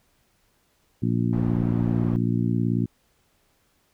harmonic tone, 58.27 Hz, A#1, in tune, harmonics 2 / 3 / 4 / 5 / 6, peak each -24 / -26 / -26 / -30 / -34 dBFS, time 1.02-2.86 s, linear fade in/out 10 ms
pink low-pass noise, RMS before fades -35 dBFS, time 1.33-2.16 s, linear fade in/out 0 ms, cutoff 930 Hz, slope 12 dB/octave
effects pink hiss -66 dBFS RMS until 3.93 s

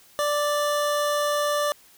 25% pulse tone, 587.3 Hz, D5, in tune, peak -18 dBFS, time 0.19-1.72 s, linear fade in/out 0 ms, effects white hiss -54 dBFS RMS until 1.97 s

